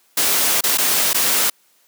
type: noise with dropouts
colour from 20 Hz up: white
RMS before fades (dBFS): -17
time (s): 0.17-1.5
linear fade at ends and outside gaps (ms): 5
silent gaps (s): 0.609-0.637 / 0.775-0.782 / 1.132-1.144
effects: white hiss -58 dBFS RMS until 1.87 s + high-pass 200 Hz 12 dB/octave